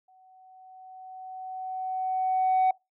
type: tone with exponential growth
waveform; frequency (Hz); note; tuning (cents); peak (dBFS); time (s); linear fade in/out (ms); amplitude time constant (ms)
sine; 750; F#5; +23; -16; 0.08-2.71; 5; 570
effects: noise-tail reverb RT60 0.2 s tail -24 dB re dry + tanh soft clip ceiling -18 dBFS